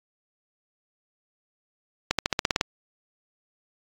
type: accelerating click train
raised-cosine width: 0.2 ms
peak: -4 dBFS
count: 9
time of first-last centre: 2.11-2.611 s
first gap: 77 ms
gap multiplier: 0.94
effects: AAC 64 kbps